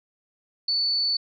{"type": "tone", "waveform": "sine", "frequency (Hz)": 4479, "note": "C#8", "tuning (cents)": 17, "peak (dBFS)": -21, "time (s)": [0.68, 1.17], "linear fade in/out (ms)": 5, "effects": []}